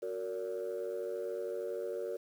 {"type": "tone cluster", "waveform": "sine", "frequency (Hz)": [369, 462.2, 571], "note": ["F#4", "A#4", "D5"], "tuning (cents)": [-5, -15, -49], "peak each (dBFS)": [-39, -37, -39], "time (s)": [0.02, 2.17], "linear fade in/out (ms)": 10, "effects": ["tanh soft clip ceiling -30 dBFS", "10-bit"]}